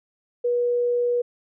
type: tone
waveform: sine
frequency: 484.1 Hz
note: B4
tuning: 35 cents flat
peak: -19 dBFS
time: 0.44-1.22 s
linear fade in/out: 10 ms
effects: none